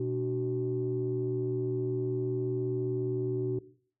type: tone cluster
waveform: sine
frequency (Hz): 123.7 / 296.7 / 376.2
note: B2 / D4 / F#4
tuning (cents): +3 / +18 / +29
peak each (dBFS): -33 / -36 / -30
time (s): 0-3.59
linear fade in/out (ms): 5
effects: noise-tail reverb RT60 0.5 s tail -17 dB re dry + tanh soft clip ceiling -20 dBFS